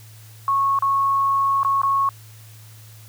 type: tone with dropouts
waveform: sine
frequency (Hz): 1100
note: C#6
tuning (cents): -14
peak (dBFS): -16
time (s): 0.48-2.09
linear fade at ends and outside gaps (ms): 1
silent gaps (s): 0.789-0.823 / 1.632-1.648 / 1.817-1.833
effects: added 109 Hz sine -42 dBFS peak until 3.08 s + white hiss -49 dBFS RMS until 3.08 s